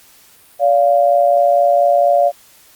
sine tone pair together, 573.7 / 698 Hz, D5 / F5, -41 / -1 cents, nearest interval minor third, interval 340 cents, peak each -12 dBFS, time 0.59-2.32 s, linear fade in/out 50 ms, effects white hiss -47 dBFS RMS until 2.75 s + Opus 48 kbps

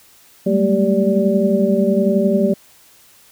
sine tone cluster, 191.5 / 202.6 / 223.7 / 390.6 / 581 Hz, G3 / G#3 / A3 / G4 / D5, -40 / -43 / +29 / -6 / -19 cents, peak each -19 dBFS, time 0.46-2.54 s, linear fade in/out 10 ms, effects white hiss -49 dBFS RMS until 3.31 s

